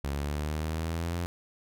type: linear sweep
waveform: sawtooth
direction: up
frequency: 69.3 to 87.31 Hz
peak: -26 dBFS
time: 0.04-1.26 s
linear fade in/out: 0 ms
effects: none